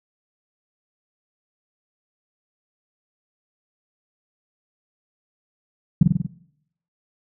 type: tone with echo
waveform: sine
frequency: 164.9 Hz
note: E3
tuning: 1 cent sharp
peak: -7 dBFS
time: 6.01-6.03 s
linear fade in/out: 5 ms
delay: 47 ms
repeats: 5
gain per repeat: -3 dB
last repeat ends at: 6.265 s
effects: noise-tail reverb RT60 0.7 s tail -17 dB re dry

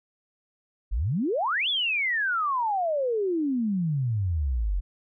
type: exponential two-way sweep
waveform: sine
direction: up then down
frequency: 42.86 to 3520 to 42.86 Hz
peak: -23 dBFS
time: 0.91-4.81 s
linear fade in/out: 20 ms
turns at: 1.69 s
effects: none

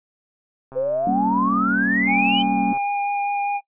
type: click train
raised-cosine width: 1 ms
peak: -26 dBFS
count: 274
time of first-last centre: 0.72-2.773 s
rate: 133 Hz
type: exponential sweep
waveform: sine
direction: up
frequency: 500 to 3118 Hz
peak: -19 dBFS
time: 0.75-2.43 s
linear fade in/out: 20 ms
type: chord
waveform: sine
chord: G diminished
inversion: none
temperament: equal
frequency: 196 / 233.1 / 277.2 Hz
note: G3 / Bb3 / Db4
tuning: 0 / 0 / 0 cents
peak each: -24 dBFS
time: 1.07-2.73 s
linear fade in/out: 2 ms
type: tone with vibrato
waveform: square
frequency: 810 Hz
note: G#5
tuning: 43 cents flat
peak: -21 dBFS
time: 2.06-3.61 s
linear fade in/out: 50 ms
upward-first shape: sine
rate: 5 Hz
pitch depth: 8 cents each way
effects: noise-tail reverb RT60 0.1 s tail -23 dB re dry + resampled to 8000 Hz

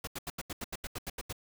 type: noise bursts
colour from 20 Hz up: pink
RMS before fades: -38 dBFS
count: 12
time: 0.04-1.327 s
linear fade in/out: 5 ms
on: 33 ms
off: 81 ms
effects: none

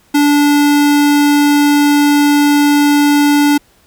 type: tone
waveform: square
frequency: 290.5 Hz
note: D4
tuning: 19 cents flat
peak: -8 dBFS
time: 0.14-3.58 s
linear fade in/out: 10 ms
effects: pink hiss -51 dBFS RMS until 3.86 s

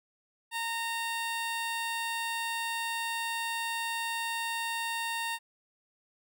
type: tone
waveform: 15% pulse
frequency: 920 Hz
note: A#5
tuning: 23 cents flat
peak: -25 dBFS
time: 0.51-5.39 s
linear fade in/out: 50 ms
effects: none

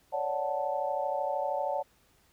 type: chord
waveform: sine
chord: D major seventh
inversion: third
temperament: equal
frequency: 554.4 / 587.3 / 740 / 880 Hz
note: C#5 / D5 / F#5 / A5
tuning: 0 / 0 / 0 / 0 cents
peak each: -34 dBFS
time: 0.12-1.83 s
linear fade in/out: 20 ms
effects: pink hiss -66 dBFS RMS until 2.32 s

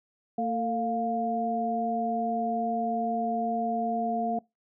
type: tone cluster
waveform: sine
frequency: 227.4 / 449.4 / 702 Hz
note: A#3 / A4 / F5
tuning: -43 / +37 / +9 cents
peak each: -30 / -35 / -28 dBFS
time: 0.38-4.39 s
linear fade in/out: 5 ms
effects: noise-tail reverb RT60 0.2 s tail -23 dB re dry

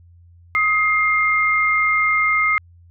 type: tone pair together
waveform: sine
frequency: 1259.5 / 2114 Hz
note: D#6 / C7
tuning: +21 / +17 cents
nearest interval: major sixth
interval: 896 cents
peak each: -19 / -16 dBFS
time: 0.55-2.58 s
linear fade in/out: 0 ms
effects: added 86 Hz sine -45 dBFS peak until 2.9 s

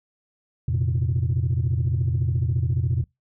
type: chord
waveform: sine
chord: F suspended fourth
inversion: none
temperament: equal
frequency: 87.31 / 116.54 / 130.81 Hz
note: F2 / Bb2 / C3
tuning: 0 / 0 / 0 cents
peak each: -23 dBFS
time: 0.68-3.04 s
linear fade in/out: 5 ms
effects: noise-tail reverb RT60 0.2 s tail -24 dB re dry + tanh soft clip ceiling -15 dBFS

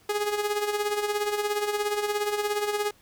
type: tone with tremolo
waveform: sawtooth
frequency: 415.3 Hz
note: G#4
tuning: in tune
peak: -19 dBFS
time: 0.09-2.91 s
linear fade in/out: 5 ms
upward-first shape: sine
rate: 17 Hz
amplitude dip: 60%
effects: pink hiss -59 dBFS RMS until 3.01 s

